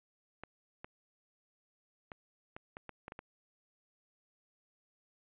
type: clicks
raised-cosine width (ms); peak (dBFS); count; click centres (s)
0.5; -29; 9; 0.436 / 0.845 / 2.118 / 2.565 / 2.769 / 2.893 / 3.081 / 3.121 / 3.191
effects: resampled to 8000 Hz